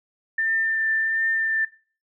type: tone with vibrato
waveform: sine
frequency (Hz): 1789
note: A6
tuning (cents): +28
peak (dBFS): -20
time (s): 0.38-1.65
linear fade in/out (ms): 5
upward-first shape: triangle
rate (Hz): 1.4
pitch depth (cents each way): 13
effects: noise-tail reverb RT60 0.4 s tail -19 dB re dry